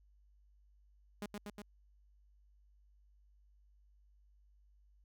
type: tone with echo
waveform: sawtooth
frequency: 206 Hz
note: G#3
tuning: 14 cents flat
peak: -36 dBFS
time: 1.22-1.26 s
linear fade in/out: 2 ms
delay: 120 ms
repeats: 3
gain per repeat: -2 dB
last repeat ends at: 1.62 s
effects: added 50 Hz sine -64 dBFS peak until 5.04 s